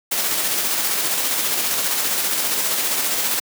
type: noise with tremolo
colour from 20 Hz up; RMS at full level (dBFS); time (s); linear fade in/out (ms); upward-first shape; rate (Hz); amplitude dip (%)
white; -20; 0.11-3.4; 10; square; 15; 25
effects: high-pass 200 Hz 12 dB/octave

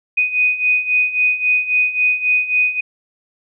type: beating tone pair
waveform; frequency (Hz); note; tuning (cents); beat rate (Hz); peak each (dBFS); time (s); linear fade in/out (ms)
sine; 2489 / 2492.7; D#7 / D#7; 0 / +3; 3.7; -19 / -15; 0.17-2.81; 10
effects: none

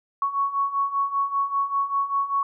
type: beating tone pair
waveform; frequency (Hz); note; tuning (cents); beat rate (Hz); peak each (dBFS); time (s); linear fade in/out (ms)
sine; 1108.7 / 1113.8; C#6 / C#6; 0 / +8; 5.1; -27 / -23; 0.22-2.43; 2
effects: none

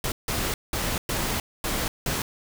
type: noise bursts at uneven times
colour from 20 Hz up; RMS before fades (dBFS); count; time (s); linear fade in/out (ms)
pink; -27; 6; 0.04-0.12 / 0.28-0.54 / 0.73-0.98 / 1.09-1.4 / 1.64-1.88 / 2.06-2.22; 2
effects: none

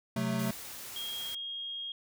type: chord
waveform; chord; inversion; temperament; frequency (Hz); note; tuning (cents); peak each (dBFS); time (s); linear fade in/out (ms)
square; F# diminished; second; equal; 130.81 / 185 / 220; C3 / F#3 / A3; 0 / 0 / 0; -36 / -36 / -33; 0.16-0.51; 5
type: noise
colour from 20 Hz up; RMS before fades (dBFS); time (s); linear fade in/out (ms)
white; -44; 0.39-1.35; 5
type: tone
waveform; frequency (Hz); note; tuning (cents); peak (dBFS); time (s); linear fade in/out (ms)
sine; 3255; G#7; -36; -36; 0.96-1.92; 2
effects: none

